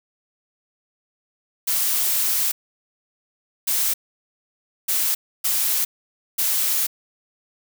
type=noise bursts at uneven times; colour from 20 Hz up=blue; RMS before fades=-21 dBFS; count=5; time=1.67-2.52 / 3.67-3.94 / 4.88-5.15 / 5.44-5.85 / 6.38-6.87 s; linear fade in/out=10 ms; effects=none